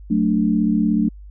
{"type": "chord", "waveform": "sine", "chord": "D major", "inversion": "first", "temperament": "just", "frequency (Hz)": [183.54, 220.2, 293.7], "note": ["F#3", "A3", "D4"], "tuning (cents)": [-14, 2, 0], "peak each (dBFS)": [-21, -17, -21], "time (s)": [0.1, 1.09], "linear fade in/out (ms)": 10, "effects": ["added 50 Hz sine -36 dBFS peak until 1.3 s"]}